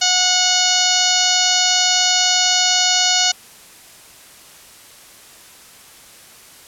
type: harmonic tone with a mistuned harmonic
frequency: 731 Hz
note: F#5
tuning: 21 cents flat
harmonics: 1 / 2 / 3 / 4 / 5 / 6 / 7 / 8 / 9 / 10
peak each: -23 / -25 / -26 / -20 / -23 / -20 / -22 / -23 / -22 / -26 dBFS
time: 0.01-3.32 s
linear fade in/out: 10 ms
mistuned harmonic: 10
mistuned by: -42 cents
effects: white hiss -43 dBFS RMS until 6.67 s + low-pass 12000 Hz 12 dB/octave